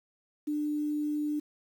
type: tone with quantisation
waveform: sine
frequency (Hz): 298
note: D4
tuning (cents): +25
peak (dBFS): -28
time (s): 0.47-1.4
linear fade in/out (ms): 10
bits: 9
effects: none